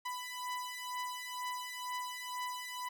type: beating tone pair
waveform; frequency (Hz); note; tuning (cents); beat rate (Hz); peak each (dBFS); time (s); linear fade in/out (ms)
sawtooth; 994 / 996.1; B5 / B5; +11 / +15; 2.1; -38 / -38; 0.05-2.89; 10
effects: none